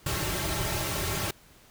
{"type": "noise with comb filter", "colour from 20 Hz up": "pink", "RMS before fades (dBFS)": -30, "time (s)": [0.06, 1.31], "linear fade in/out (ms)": 5, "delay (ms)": 4.1, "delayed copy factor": -1, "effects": ["pink hiss -56 dBFS RMS until 1.7 s"]}